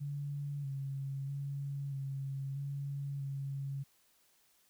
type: tone with pitch steps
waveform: sine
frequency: 143.2 / 137 / 140.2 / 136.6 / 140.4 / 138 Hz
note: D3 / C#3 / C#3 / C#3 / C#3 / C#3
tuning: -43 / -20 / +20 / -25 / +22 / -7 cents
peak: -36 dBFS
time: 0-3.84 s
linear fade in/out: 20 ms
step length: 640 ms
effects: white hiss -70 dBFS RMS until 4.69 s